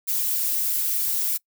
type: noise with flanger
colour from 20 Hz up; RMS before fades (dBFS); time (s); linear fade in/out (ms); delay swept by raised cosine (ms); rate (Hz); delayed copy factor
violet; -24; 0.07-1.38; 20; 1.5 to 6.2; 3.2; -0.95
effects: noise-tail reverb RT60 0.1 s tail -24 dB re dry